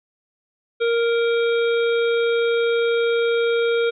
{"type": "harmonic tone", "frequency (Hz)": 466.2, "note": "A#4", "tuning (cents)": 0, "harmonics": [1, 3, 5, 7, 8], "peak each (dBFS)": [-17, -27, -31, -34, -35], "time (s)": [0.8, 3.91], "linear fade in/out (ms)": 20, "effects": []}